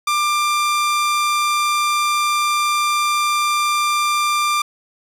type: tone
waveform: sawtooth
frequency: 1189 Hz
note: D6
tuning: 21 cents sharp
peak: -12 dBFS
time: 0.07-4.62 s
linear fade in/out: 5 ms
effects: low-pass 11000 Hz 12 dB/octave + 7-bit